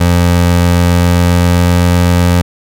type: tone with pitch glide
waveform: 25% pulse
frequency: 87.31 to 87.92 Hz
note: F2 to F2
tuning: 0 to +12 cents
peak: -3 dBFS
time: 0-2.42 s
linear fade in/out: 10 ms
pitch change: +12 cents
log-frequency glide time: 0.69-1.87 s
effects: none